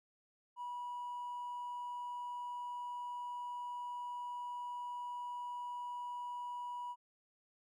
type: tone with hard clipping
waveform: triangle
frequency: 975 Hz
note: B5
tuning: 23 cents flat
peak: -40 dBFS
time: 0.56-6.96 s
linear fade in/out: 50 ms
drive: 2 dB
effects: none

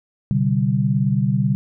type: tone cluster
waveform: sine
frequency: 125.8 / 144.1 / 194.3 Hz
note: B2 / D3 / G3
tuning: +32 / -33 / -15 cents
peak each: -20 dBFS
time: 0.31-1.55 s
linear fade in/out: 0 ms
effects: none

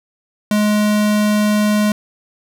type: tone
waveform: square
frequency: 210 Hz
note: G#3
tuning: 19 cents sharp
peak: -13 dBFS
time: 0.51-1.92 s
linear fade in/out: 2 ms
effects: none

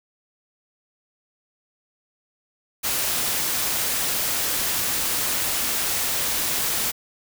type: noise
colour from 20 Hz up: white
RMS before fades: -24 dBFS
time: 2.83-6.92 s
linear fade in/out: 20 ms
effects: none

